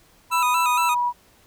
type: tone with pitch glide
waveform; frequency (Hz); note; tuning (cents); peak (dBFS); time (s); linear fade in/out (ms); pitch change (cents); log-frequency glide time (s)
sine; 987.8 to 970.3; B5 to B5; 0 to -31; -19; 0.3-1.13; 50; -31; 0.61-0.92
type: tone with vibrato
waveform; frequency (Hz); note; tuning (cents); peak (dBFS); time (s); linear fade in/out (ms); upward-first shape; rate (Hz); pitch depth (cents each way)
25% pulse; 1284; E6; -46; -18; 0.31-0.95; 20; square; 4.3; 57
effects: pink hiss -56 dBFS RMS until 1.46 s